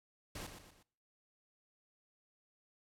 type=noise with echo; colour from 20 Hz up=pink; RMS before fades=-45 dBFS; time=0.35-0.47 s; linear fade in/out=5 ms; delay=120 ms; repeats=3; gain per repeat=-7 dB; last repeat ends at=0.83 s; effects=noise-tail reverb RT60 0.6 s tail -23 dB re dry + low-pass 12000 Hz 12 dB/octave